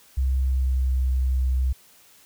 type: tone with pitch glide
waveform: sine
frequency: 65.5 to 64.45 Hz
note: C2 to C2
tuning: +2 to -26 cents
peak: -19 dBFS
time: 0.17-1.73 s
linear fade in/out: 10 ms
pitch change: -28 cents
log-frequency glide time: 0.38-0.93 s
effects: white hiss -54 dBFS RMS until 2.25 s